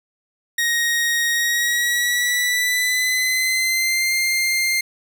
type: tone with pitch glide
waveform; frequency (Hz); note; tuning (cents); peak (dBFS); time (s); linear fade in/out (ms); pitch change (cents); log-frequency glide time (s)
sawtooth; 1875 to 2105; A#6 to C7; +10 to +10; -14; 0.58-4.81; 5; +200; 1.32-4.14
effects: 9-bit